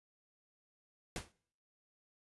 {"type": "noise with exponential decay", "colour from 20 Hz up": "pink", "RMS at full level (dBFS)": -37, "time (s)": [1.16, 1.32], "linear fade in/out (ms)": 1, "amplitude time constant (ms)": 34, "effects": ["noise-tail reverb RT60 0.6 s tail -24 dB re dry", "resampled to 24000 Hz"]}